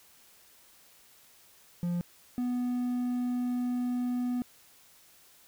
triangle tone pair in turn, 174.4 / 246.6 Hz, F3 / B3, -2 / -2 cents, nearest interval tritone, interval 600 cents, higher second, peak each -26 dBFS, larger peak neither, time 1.83-2.01 / 2.38-4.42 s, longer second, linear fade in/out 0 ms, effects white hiss -59 dBFS RMS until 5.47 s

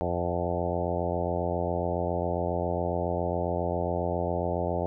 harmonic tone with a mistuned harmonic, 87.31 Hz, F2, in tune, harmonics 1 / 2 / 3 / 4 / 5 / 6 / 7 / 8 / 9 / 10, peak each -33 / -35 / -39 / -36 / -35 / -34 / -33 / -36 / -38 / -39 dBFS, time 0.01-4.86 s, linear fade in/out 0 ms, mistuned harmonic 9, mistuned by -18 cents, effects none

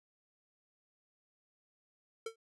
square tone with exponential decay, 451.3 Hz, A4, 44 cents sharp, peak -35 dBFS, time 2.26-2.36 s, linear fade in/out 5 ms, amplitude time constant 21 ms, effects resampled to 24000 Hz

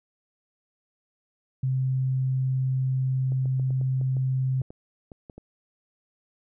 sine tone, 130.81 Hz, C3, in tune, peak -22 dBFS, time 1.63-4.62 s, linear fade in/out 5 ms
clicks, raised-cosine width 2 ms, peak -29 dBFS, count 12, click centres 3.321 / 3.457 / 3.597 / 3.706 / 3.813 / 4.013 / 4.168 / 4.616 / 4.705 / 5.118 / 5.298 / 5.38 s
effects none

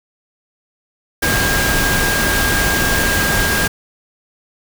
sine tone in noise, 1614 Hz, G#6, 50 cents flat, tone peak -18 dBFS, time 1.22-3.68 s, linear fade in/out 10 ms, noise pink, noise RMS -17 dBFS, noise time 1.22-3.68 s, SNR -4 dB, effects none

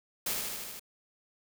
white noise with echo, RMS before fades -32 dBFS, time 0.26-0.34 s, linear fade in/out 5 ms, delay 76 ms, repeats 6, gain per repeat -2 dB, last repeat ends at 0.796 s, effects none

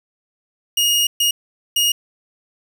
sawtooth tone bursts at uneven times, 2865 Hz, F7, 44 cents sharp, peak -11 dBFS, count 3, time 0.77-1.07 / 1.2-1.31 / 1.76-1.92 s, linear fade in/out 5 ms, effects none

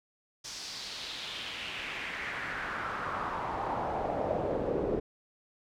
brown noise with band-pass filter sweep, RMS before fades -35 dBFS, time 0.44-5 s, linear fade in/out 10 ms, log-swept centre 5700 to 410 Hz, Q 2.8, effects none

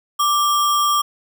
sine tone with sample-and-hold, 1175 Hz, D6, 1 cent sharp, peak -14 dBFS, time 0.19-1.02 s, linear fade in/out 10 ms, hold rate 4410 Hz, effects none

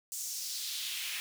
pink noise with high-pass filter sweep, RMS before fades -38 dBFS, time 0.12-1.2 s, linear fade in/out 0 ms, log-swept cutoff 7300 to 2300 Hz, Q 2.1, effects none

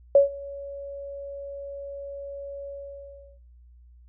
sine tone with ADSR envelope, 560 Hz, C#5, 18 cents sharp, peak -10 dBFS, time 0.15-3.39 s, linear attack 3 ms, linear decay 130 ms, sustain -24 dB, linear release 720 ms, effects noise-tail reverb RT60 0.6 s tail -22 dB re dry + added 60 Hz sine -49 dBFS peak until 4.08 s

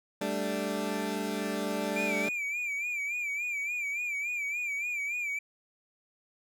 20% pulse chord, G suspended second, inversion none, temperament equal, 196 / 220 / 293.7 Hz, G3 / A3 / D4, 0 / 0 / 0 cents, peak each -30 dBFS, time 0.21-2.29 s, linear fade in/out 5 ms
triangle tone with vibrato, 2355 Hz, D7, 4 cents sharp, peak -29 dBFS, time 1.96-5.39 s, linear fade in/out 5 ms, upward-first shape sine, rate 3.5 Hz, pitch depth 80 cents each way
effects none

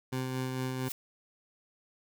20% pulse tone with tremolo, 129.4 Hz, C3, 19 cents flat, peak -26 dBFS, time 0.12-0.89 s, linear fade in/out 10 ms, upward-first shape sine, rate 4.4 Hz, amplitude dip 30%
blue noise with exponential growth, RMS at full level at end -33 dBFS, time 0.8-0.92 s, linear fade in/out 2 ms, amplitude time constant 26 ms
effects none

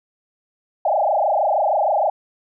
sine tone with frequency modulation, 716 Hz, F5, 43 cents sharp, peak -15 dBFS, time 0.85-2.1 s, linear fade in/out 5 ms, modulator 26.4 Hz, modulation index 4.6, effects none

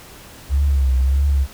sine tone with vibrato, 67.6 Hz, C#2, 43 cents flat, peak -13 dBFS, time 0.49-1.47 s, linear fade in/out 50 ms, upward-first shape triangle, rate 1.6 Hz, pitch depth 100 cents each way, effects pink hiss -41 dBFS RMS until 1.53 s

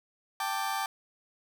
35% pulse chord, G suspended second, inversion none, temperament just, 784 / 882 / 1176 Hz, G5 / A5 / D6, 0 / +4 / +2 cents, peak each -32 / -33 / -33 dBFS, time 0.4-0.86 s, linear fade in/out 2 ms, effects none

